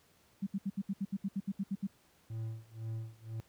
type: tone bursts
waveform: sine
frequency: 196 Hz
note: G3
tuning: in tune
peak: -31 dBFS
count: 13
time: 0.42-1.871 s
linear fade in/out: 10 ms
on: 47 ms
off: 70 ms
type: tone with tremolo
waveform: triangle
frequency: 112.1 Hz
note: A2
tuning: 33 cents sharp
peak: -33 dBFS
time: 2.3-3.4 s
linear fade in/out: 0 ms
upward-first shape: sine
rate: 2 Hz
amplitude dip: 95%
effects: pink hiss -67 dBFS RMS until 3.48 s + high-pass 60 Hz 12 dB/octave